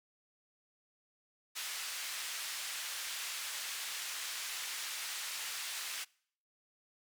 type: band-pass noise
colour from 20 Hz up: pink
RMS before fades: -41 dBFS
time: 1.55-6.05 s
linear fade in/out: 20 ms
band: 1900 to 12000 Hz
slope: 12 dB/octave
effects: noise-tail reverb RT60 0.6 s tail -25 dB re dry